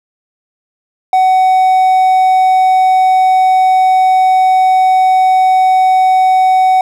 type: tone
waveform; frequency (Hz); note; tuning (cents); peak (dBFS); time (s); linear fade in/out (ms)
triangle; 750; F#5; +23; -4; 1.13-6.81; 2
effects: none